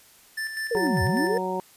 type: tone with tremolo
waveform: square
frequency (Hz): 1764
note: A6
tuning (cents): +4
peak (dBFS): -28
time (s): 0.37-1.38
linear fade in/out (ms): 10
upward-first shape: square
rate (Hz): 5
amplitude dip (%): 50
type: linear two-way sweep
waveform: sine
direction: down then up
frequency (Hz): 493.9 to 77.78 to 493.9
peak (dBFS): -22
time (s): 0.71-1.38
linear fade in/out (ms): 5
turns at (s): 1.03
type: harmonic tone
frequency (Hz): 185.6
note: F#3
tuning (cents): +6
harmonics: 1 / 2 / 3 / 4 / 5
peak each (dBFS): -33 / -30 / -33 / -35 / -30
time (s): 0.75-1.6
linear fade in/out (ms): 0
effects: white hiss -54 dBFS RMS until 1.76 s + resampled to 32000 Hz